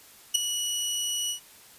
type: tone with ADSR envelope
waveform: 20% pulse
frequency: 2933 Hz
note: F#7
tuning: 16 cents flat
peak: -11 dBFS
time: 0.34-1.4 s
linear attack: 13 ms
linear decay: 8 ms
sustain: -11 dB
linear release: 100 ms
effects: white hiss -52 dBFS RMS until 1.78 s + resampled to 32000 Hz